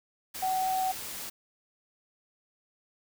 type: tone in noise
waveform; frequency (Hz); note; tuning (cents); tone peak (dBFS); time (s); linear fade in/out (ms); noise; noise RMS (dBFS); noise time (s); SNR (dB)
sine; 753; F#5; +30; -26; 0.42-0.92; 10; white; -39; 0.34-1.3; +10
effects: none